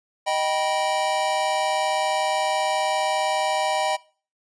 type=chord; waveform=square; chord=Eb augmented; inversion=none; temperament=just; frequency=622.3 / 777.8 / 972.3 Hz; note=Eb5 / G5 / B5; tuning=0 / -14 / -27 cents; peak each=-26 / -25 / -28 dBFS; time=0.26-3.97 s; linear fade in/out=20 ms; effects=noise-tail reverb RT60 0.4 s tail -22 dB re dry + resampled to 22050 Hz